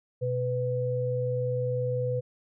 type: tone pair together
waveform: sine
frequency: 124.7 / 498.8 Hz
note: B2 / B4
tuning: +17 / +17 cents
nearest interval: 2 octaves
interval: 2400 cents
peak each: -29 / -28 dBFS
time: 0.21-2.21 s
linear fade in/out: 20 ms
effects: none